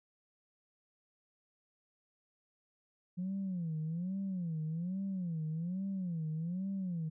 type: tone with vibrato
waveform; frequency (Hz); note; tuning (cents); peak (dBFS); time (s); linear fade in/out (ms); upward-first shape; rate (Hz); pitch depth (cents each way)
sine; 174.61; F3; 0; -33; 3.17-7.1; 20; sine; 1.2; 200
effects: tanh soft clip ceiling -31 dBFS